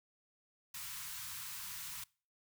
white band-stop noise, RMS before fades -45 dBFS, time 0.74-2.04 s, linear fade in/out 5 ms, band 180 to 890 Hz, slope 96 dB/octave, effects noise-tail reverb RT60 0.4 s tail -24 dB re dry

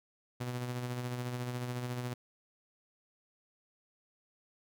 sawtooth tone with tremolo, 123.47 Hz, B2, in tune, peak -30 dBFS, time 0.4-2.14 s, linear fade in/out 10 ms, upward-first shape sine, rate 14 Hz, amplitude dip 40%, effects none

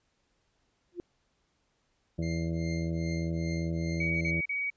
sine tone with exponential growth, 349.8 Hz, F4, 3 cents sharp, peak -29 dBFS, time 0.92-1 s, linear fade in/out 0 ms, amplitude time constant 16 ms
harmonic tone, 82.7 Hz, E2, 6 cents sharp, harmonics 1 / 2 / 3 / 4 / 5 / 6 / 7 / 8, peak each -35 / -31 / -46 / -37 / -48 / -48 / -43 / -53 dBFS, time 2.18-4.41 s, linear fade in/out 10 ms
sawtooth tone with tremolo, 2106 Hz, C7, 11 cents sharp, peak -36 dBFS, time 2.22-4.31 s, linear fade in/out 10 ms, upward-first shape triangle, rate 2.5 Hz, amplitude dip 100%
sine tone bursts, 2259 Hz, C#7, 32 cents sharp, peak -29 dBFS, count 3, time 4-4.702 s, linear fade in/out 5 ms, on 210 ms, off 36 ms
effects pink hiss -74 dBFS RMS until 4.76 s + resampled to 16000 Hz

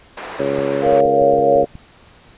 pink band-pass noise, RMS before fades -31 dBFS, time 0.17-1.01 s, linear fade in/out 5 ms, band 500 to 2000 Hz, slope 12 dB/octave
harmonic tone, 69.5 Hz, C#2, 5 cents sharp, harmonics 2 / 3 / 4 / 5 / 6 / 7 / 8, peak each -31 / -32 / -25 / -26 / -23 / -27 / -20 dBFS, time 0.39-1.65 s, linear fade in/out 5 ms
clicks, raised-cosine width 5 ms, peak -22 dBFS, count 10, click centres 0.587 / 0.868 / 0.929 / 1.057 / 1.218 / 1.337 / 1.391 / 1.56 / 1.634 / 1.754 s
sine chord, Bb minor, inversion none, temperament just, 466.2 / 559.4 / 699.2 Hz, Bb4 / Db5 / F5, 0 / +16 / +2 cents, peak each -16 dBFS, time 0.81-1.66 s, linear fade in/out 50 ms
effects pink hiss -47 dBFS RMS until 2.37 s + resampled to 8000 Hz

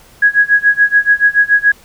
sine tone with tremolo, 1661.2 Hz, G#6, in tune, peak -4 dBFS, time 0.22-1.72 s, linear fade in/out 5 ms, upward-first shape sine, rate 7 Hz, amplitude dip 95%, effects pink hiss -44 dBFS RMS until 1.84 s

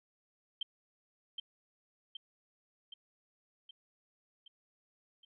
sine tone with echo, 3136 Hz, G7, in tune, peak -33 dBFS, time 0.61-0.63 s, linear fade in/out 5 ms, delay 770 ms, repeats 6, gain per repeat -4 dB, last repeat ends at 5.25 s, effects none

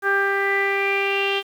sawtooth tone with low-pass filter sweep, 395.5 Hz, G4, 15 cents sharp, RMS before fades -21 dBFS, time 0.02-1.43 s, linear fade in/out 50 ms, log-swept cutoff 1500 to 3100 Hz, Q 7.8, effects 8-bit

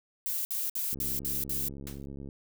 violet noise bursts, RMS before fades -32 dBFS, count 6, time 0.26-1.685 s, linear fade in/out 0 ms, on 190 ms, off 57 ms
click train, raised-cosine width 3 ms, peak -30 dBFS, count 95, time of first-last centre 0.93-2.288 s, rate 69.2 Hz
white noise with exponential decay, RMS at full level -40 dBFS, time 1.87-2.06 s, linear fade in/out 1 ms, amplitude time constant 41 ms
effects none

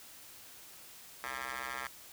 10% pulse ring-modulated tone, 129.3 Hz, C3, 20 cents flat, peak -27 dBFS, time 1.24-1.87 s, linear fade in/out 0 ms, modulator 1480 Hz, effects white hiss -53 dBFS RMS until 2.12 s

